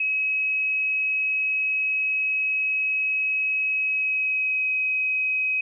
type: tone with pitch glide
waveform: sine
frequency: 2555 to 2533 Hz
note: D#7 to D#7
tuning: +45 to +30 cents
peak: -21 dBFS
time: 0-5.61 s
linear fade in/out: 5 ms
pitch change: -15 cents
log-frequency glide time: 3.73-4.71 s
effects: none